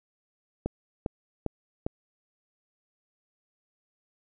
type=click train; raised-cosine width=2 ms; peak=-15 dBFS; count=4; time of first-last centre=0.66-1.865 s; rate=2.49 Hz; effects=none